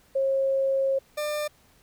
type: tone pair in turn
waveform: sine / 40% pulse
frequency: 540 / 598.2 Hz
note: C#5 / D5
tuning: -45 / +32 cents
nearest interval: major second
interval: 177 cents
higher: second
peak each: -21 / -26 dBFS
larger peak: first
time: 0.15-0.99 / 1.17-1.48 s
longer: first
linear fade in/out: 10 ms
effects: pink hiss -60 dBFS RMS until 1.82 s